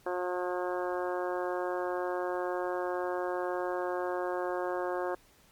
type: harmonic tone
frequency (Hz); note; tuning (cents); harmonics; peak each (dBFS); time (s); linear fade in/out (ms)
179.8; F#3; -49; 2 / 3 / 4 / 5 / 6 / 7 / 8 / 9; -34 / -35 / -38 / -41 / -41 / -45 / -47 / -44; 0.06-5.15; 5
effects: pink hiss -62 dBFS RMS until 5.51 s + MP3 96 kbps